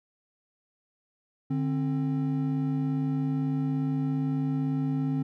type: tone pair together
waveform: triangle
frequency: 148.14 / 265.8 Hz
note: D3 / C4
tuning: +15 / +27 cents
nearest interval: minor seventh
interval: 1012 cents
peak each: -26 dBFS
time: 1.5-5.23 s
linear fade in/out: 10 ms
effects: none